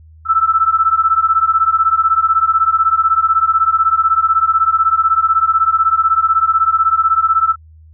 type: beating tone pair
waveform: sine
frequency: 1312 / 1328 Hz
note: E6 / E6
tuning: -9 / +12 cents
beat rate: 16 Hz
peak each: -13 dBFS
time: 0.25-7.56 s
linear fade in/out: 50 ms
effects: added 79 Hz sine -39 dBFS peak until 7.93 s